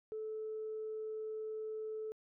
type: tone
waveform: sine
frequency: 435.3 Hz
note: A4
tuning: 19 cents flat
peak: -38 dBFS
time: 0.12-2.12 s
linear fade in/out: 0 ms
effects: tanh soft clip ceiling -34 dBFS